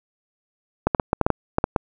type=clicks; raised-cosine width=1 ms; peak=-3 dBFS; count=10; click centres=0.87 / 0.948 / 0.998 / 1.131 / 1.213 / 1.265 / 1.303 / 1.584 / 1.641 / 1.762 s; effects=none